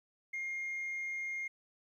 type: tone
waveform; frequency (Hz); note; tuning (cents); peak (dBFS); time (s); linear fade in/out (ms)
sine; 2127; C7; +28; -34; 0.33-1.48; 10
effects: tanh soft clip ceiling -34 dBFS + 12-bit